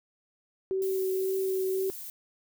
sine tone with vibrato, 380 Hz, F#4, 46 cents sharp, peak -26 dBFS, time 0.71-1.9 s, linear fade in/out 0 ms, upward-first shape triangle, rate 1.9 Hz, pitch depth 14 cents each way
violet noise, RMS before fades -41 dBFS, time 0.82-2.1 s, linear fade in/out 0 ms
effects none

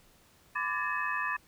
sine tone cluster, 1009 / 1171 / 1702 / 1803 / 2565 Hz, B5 / D6 / G#6 / A6 / E7, +37 / -5 / +42 / +42 / -48 cents, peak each -36 / -35 / -35 / -36 / -39 dBFS, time 0.55-1.37 s, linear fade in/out 10 ms, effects pink hiss -62 dBFS RMS until 1.47 s

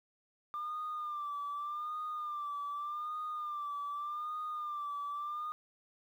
sine tone with vibrato, 1192 Hz, D6, 25 cents sharp, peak -35 dBFS, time 0.54-5.52 s, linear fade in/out 0 ms, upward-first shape sine, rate 0.84 Hz, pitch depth 59 cents each way, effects tanh soft clip ceiling -33 dBFS + 11-bit

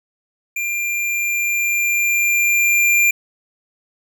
square tone with level ramp, 2386 Hz, D7, 27 cents sharp, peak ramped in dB -21 to -12 dBFS, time 0.56-3.11 s, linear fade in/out 5 ms, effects none

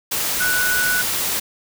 sine tone in noise, 1480 Hz, F#6, in tune, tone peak -18 dBFS, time 0.4-1.02 s, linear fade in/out 10 ms, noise white, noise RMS -22 dBFS, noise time 0.11-1.4 s, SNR +1 dB, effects none

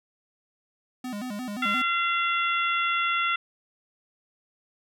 square tone with vibrato, 227.8 Hz, A#3, 40 cents flat, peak -32 dBFS, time 1.04-1.82 s, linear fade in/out 5 ms, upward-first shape square, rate 5.7 Hz, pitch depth 180 cents each way
harmonic tone, 685 Hz, F5, 34 cents flat, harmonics 2 / 3 / 4 / 5, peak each -25 / -29 / -30 / -33 dBFS, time 1.62-3.36 s, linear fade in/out 5 ms
effects none

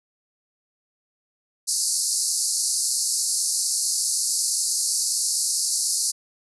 white band-pass noise, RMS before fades -24 dBFS, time 1.67-6.12 s, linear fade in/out 20 ms, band 4300 to 11000 Hz, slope 96 dB/octave, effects none

